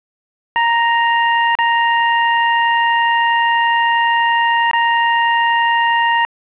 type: tone with dropouts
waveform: 25% pulse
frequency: 932.3 Hz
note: A#5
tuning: in tune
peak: -8 dBFS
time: 0.56-6.25 s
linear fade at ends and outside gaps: 0 ms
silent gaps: 1.552-1.588 / 4.712-4.733 s
effects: resampled to 8000 Hz + 7-bit